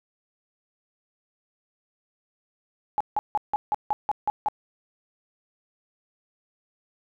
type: tone bursts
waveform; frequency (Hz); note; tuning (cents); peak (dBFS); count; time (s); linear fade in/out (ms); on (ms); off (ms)
sine; 842; G#5; +24; -20; 9; 2.98-4.485; 0; 25; 160
effects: none

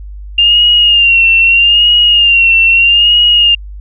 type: tone with vibrato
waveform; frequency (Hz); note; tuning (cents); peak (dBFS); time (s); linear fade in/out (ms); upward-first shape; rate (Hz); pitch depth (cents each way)
sine; 2794; F7; 0; -4; 0.38-3.55; 5; sine; 0.79; 60
effects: added 50 Hz sine -24 dBFS peak until 3.8 s

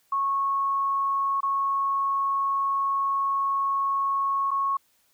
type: tone with dropouts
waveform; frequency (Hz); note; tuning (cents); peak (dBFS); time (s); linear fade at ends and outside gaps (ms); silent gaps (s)
sine; 1100; C#6; -14; -22; 0.12-4.77; 5; 1.406-1.43 / 4.508-4.513
effects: white hiss -66 dBFS RMS until 5.13 s

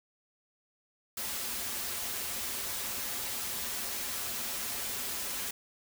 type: noise with comb filter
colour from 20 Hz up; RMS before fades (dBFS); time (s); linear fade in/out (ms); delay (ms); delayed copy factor
white; -36; 1.17-5.51; 5; 6.4; -0.6
effects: none

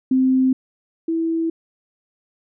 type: tone pair in turn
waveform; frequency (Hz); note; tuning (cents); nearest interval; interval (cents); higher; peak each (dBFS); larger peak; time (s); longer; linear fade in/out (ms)
sine; 260.3 / 328; C4 / E4; -9 / -9; major third; 400; second; -13 / -18; first; 0.11-0.53 / 1.08-1.5; neither; 5
effects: none

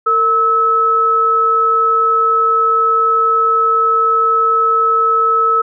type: tone pair together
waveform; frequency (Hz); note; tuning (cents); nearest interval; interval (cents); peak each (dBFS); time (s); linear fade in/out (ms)
sine; 455.2 / 1298; A#4 / E6; -41 / -27; octave + tritone; 1814; -19 / -10; 0.06-5.62; 10
effects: none

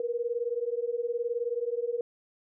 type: beating tone pair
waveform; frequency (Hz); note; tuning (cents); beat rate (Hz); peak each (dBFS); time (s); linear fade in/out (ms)
sine; 466.2 / 485.2; A#4 / B4; 0 / -31; 19; -31; 0-2.01; 2
effects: none

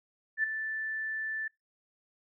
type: tone with ADSR envelope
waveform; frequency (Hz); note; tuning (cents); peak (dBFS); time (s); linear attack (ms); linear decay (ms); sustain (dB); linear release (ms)
sine; 1760; A6; 0; -23; 0.37-1.48; 67; 6; -9; 7
effects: noise-tail reverb RT60 0.2 s tail -26 dB re dry

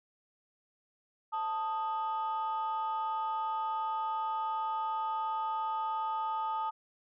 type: tone pair together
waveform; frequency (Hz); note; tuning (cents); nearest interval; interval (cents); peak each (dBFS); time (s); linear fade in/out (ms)
sine; 881.4 / 1244.5; A5 / D#6; +3 / 0; tritone; 597; -31 / -34; 1.32-6.71; 20
effects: tanh soft clip ceiling -27 dBFS

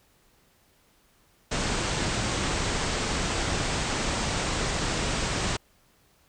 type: low-pass noise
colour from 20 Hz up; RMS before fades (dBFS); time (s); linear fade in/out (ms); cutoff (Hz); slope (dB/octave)
pink; -28; 1.51-5.57; 10; 8600; 96
effects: pink hiss -63 dBFS RMS until 6.28 s

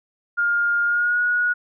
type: tone with pitch glide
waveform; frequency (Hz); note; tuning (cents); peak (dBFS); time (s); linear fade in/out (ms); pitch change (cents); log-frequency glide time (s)
sine; 1412 to 1454.2; F6 to F#6; +19 to -30; -17; 0.37-1.54; 20; +51; 0.85-1.2
effects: none

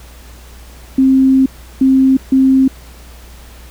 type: tone bursts at uneven times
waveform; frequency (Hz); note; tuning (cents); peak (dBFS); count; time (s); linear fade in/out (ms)
sine; 264.9; C4; +22; -6; 3; 0.98-1.46 / 1.81-2.17 / 2.32-2.68; 5
effects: added 60 Hz sine -35 dBFS peak until 3.7 s + pink hiss -41 dBFS RMS until 3.7 s

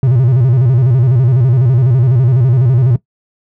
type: tone with vibrato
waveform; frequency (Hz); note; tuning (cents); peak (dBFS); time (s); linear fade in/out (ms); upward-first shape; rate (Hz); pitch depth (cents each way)
triangle; 125.2; B2; +24; -5; 0.03-2.96; 2; square; 12; 120
effects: noise-tail reverb RT60 0.1 s tail -18 dB re dry

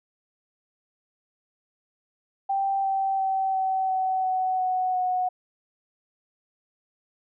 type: tone with pitch steps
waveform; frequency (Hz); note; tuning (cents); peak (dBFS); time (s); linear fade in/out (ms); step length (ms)
sine; 783 / 775.8 / 768.7 / 761.6 / 754.6 / 747.6 / 740.8 / 733.9; G5 / G5 / G5 / F#5 / F#5 / F#5 / F#5 / F#5; -2 / -18 / -34 / +50 / +34 / +18 / +2 / -14; -22; 2.49-5.29; 10; 350
effects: none

